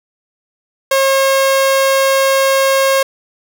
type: tone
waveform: sawtooth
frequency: 540 Hz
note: C#5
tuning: 45 cents flat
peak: -6 dBFS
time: 0.91-3.03 s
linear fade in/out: 5 ms
effects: none